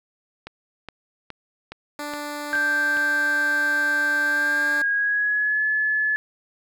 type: click train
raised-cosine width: 0.3 ms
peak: -19 dBFS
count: 7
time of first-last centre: 0.47-2.97 s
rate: 2.4 Hz
type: tone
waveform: 10% pulse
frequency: 293.7 Hz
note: D4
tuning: in tune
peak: -21 dBFS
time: 1.99-4.82 s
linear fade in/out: 2 ms
type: tone with pitch glide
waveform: sine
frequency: 1568 to 1719.8 Hz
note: G6 to A6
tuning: 0 to -40 cents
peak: -19 dBFS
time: 2.53-6.16 s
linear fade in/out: 0 ms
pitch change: +160 cents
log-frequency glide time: 4.23-5.64 s
effects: none